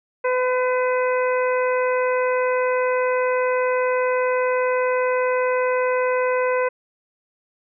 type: harmonic tone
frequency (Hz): 505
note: B4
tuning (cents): +39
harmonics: 1 / 2 / 3 / 4 / 5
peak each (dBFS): -19 / -25 / -29 / -31 / -33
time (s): 0.24-6.69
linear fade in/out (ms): 10
effects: none